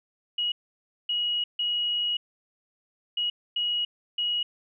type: tone bursts at uneven times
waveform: sine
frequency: 2902 Hz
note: F#7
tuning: 34 cents flat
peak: -24 dBFS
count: 6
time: 0.38-0.52 / 1.09-1.44 / 1.59-2.17 / 3.17-3.3 / 3.56-3.85 / 4.18-4.43 s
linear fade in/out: 5 ms
effects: none